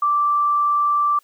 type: tone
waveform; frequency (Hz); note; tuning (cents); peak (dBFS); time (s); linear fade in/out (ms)
sine; 1171; D6; -5; -15; 0.02-1.19; 5
effects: white hiss -59 dBFS RMS until 1.23 s + high-pass 300 Hz 12 dB/octave